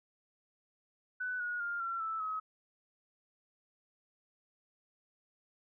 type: tone with pitch steps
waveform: sine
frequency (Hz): 1496 / 1449.2 / 1403.9 / 1360 / 1317.5 / 1276.3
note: F#6 / F#6 / F6 / F6 / E6 / D#6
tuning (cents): +19 / -36 / +9 / -46 / -1 / +44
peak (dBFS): -34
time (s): 1.2-2.4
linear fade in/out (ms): 10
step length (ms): 200
effects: none